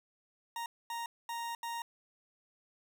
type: tone bursts at uneven times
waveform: 40% pulse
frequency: 932.3 Hz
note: A#5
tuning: in tune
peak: -36 dBFS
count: 4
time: 0.56-0.66 / 0.9-1.06 / 1.29-1.55 / 1.63-1.82 s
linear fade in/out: 2 ms
effects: none